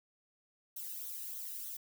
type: noise with flanger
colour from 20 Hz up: violet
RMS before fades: -43 dBFS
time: 0.76-1.77 s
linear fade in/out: 5 ms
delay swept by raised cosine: 0.4 to 0.92 ms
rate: 3.3 Hz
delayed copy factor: -0.65
effects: none